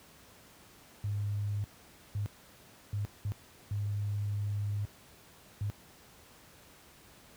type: tone bursts at uneven times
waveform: sine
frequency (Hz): 102.6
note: G#2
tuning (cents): -21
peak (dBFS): -30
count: 6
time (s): 1.04-1.64 / 2.15-2.26 / 2.93-3.05 / 3.25-3.32 / 3.71-4.85 / 5.61-5.7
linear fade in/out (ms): 0
effects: pink hiss -57 dBFS RMS until 7.36 s + high-pass 60 Hz 12 dB/octave